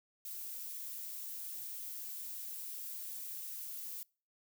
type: noise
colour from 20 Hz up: violet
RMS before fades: -44 dBFS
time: 0.25-4.03 s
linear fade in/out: 2 ms
effects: noise-tail reverb RT60 0.4 s tail -26 dB re dry